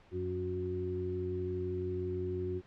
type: harmonic tone with a mistuned harmonic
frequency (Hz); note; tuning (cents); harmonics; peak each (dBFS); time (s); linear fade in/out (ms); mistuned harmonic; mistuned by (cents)
91.2; F#2; -24; 1 / 2 / 3 / 4; -38 / -45 / -46 / -35; 0.11-2.62; 50; 3; +33
effects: pink hiss -61 dBFS RMS until 2.66 s + low-pass 3000 Hz 12 dB/octave